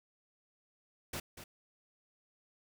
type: noise with echo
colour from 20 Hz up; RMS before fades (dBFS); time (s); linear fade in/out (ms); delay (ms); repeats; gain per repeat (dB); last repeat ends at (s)
pink; -40; 1.13-1.2; 5; 240; 1; -10; 1.44
effects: none